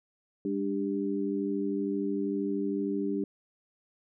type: tone cluster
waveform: sine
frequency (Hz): 200.8 / 293.8 / 395.9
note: G3 / D4 / G4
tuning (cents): +42 / +1 / +17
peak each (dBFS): -33 / -31 / -33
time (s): 0.45-3.24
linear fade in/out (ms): 2
effects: none